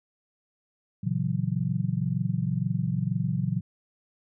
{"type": "chord", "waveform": "sine", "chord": "F# dominant seventh", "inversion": "first", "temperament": "equal with one note detuned", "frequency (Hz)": [116.54, 138.59, 163.01, 185], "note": ["A#2", "C#3", "E3", "F#3"], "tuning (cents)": [0, 0, -19, 0], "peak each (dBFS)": -30, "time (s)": [1.03, 3.61], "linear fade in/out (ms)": 10, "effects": []}